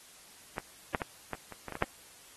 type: clicks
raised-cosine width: 0.5 ms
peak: -19 / -13 / -18 / -20 / -29 / -25 / -25 / -23 / -11 dBFS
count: 9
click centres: 0.582 / 0.948 / 1.018 / 1.333 / 1.523 / 1.683 / 1.723 / 1.754 / 1.824 s
effects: white hiss -55 dBFS RMS until 2.36 s + AAC 32 kbps